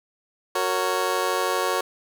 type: chord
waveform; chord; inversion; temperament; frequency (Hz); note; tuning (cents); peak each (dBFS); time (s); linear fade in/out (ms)
20% pulse; F# major; none; just; 370 / 462.5 / 555; F#4 / A#4 / C#5; 0 / -14 / +2; -22; 0.55-1.81; 5
effects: none